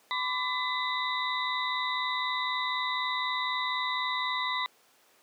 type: tone cluster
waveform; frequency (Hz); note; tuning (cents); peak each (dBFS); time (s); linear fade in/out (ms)
sine; 1010 / 1154 / 2007 / 3655 / 3923; B5 / D6 / B6 / A#7 / B7; +39 / -31 / +27 / -35 / -12; -32 / -37 / -33 / -38 / -36; 0.11-4.66; 0
effects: pink hiss -62 dBFS RMS until 5.22 s + high-pass 400 Hz 12 dB/octave